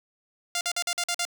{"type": "tone bursts", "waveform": "5% pulse", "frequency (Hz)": 698.5, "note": "F5", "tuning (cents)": 0, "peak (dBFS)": -14, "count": 7, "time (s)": [0.55, 1.252], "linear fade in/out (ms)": 2, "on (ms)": 60, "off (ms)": 47, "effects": []}